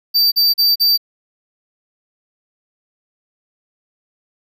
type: tone bursts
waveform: square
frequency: 4648 Hz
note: D8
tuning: 19 cents flat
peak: -11 dBFS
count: 4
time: 0.14-0.977 s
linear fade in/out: 20 ms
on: 180 ms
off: 39 ms
effects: none